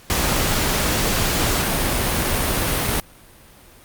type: noise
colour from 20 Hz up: pink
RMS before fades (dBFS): -20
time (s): 0.1-3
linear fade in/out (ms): 0
effects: pink hiss -47 dBFS RMS until 3.84 s + Opus 48 kbps